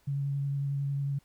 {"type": "tone with vibrato", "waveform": "sine", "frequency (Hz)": 140, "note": "C#3", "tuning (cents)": 18, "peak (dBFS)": -28, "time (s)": [0.07, 1.19], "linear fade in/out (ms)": 10, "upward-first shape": "sine", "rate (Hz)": 11, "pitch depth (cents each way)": 13, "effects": ["pink hiss -67 dBFS RMS until 1.24 s"]}